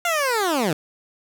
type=linear sweep; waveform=15% pulse; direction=down; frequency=709 to 142.7 Hz; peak=-13 dBFS; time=0.05-0.73 s; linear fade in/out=2 ms; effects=none